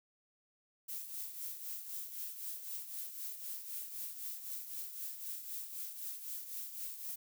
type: noise with tremolo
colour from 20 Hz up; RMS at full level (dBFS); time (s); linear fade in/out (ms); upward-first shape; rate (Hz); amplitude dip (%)
violet; -41; 0.88-7.16; 10; triangle; 3.9; 65
effects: none